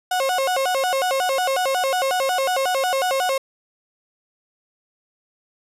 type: tone with vibrato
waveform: 35% pulse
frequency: 628 Hz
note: D#5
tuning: 16 cents sharp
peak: -17 dBFS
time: 0.11-3.38 s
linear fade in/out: 5 ms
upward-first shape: square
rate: 5.5 Hz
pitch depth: 270 cents each way
effects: resampled to 32000 Hz